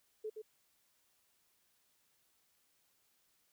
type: tone with echo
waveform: sine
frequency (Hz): 432.1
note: A4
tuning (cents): -31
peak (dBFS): -38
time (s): 0.24-0.3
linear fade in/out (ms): 10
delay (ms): 120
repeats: 1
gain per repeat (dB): -5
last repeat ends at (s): 0.42
effects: white hiss -75 dBFS RMS until 3.52 s